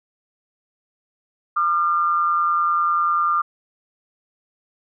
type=tone pair together; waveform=sine; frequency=1200 / 1370.1 Hz; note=D6 / F6; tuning=+37 / -34 cents; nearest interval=major second; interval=229 cents; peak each=-17 / -24 dBFS; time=1.56-3.42 s; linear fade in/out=10 ms; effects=none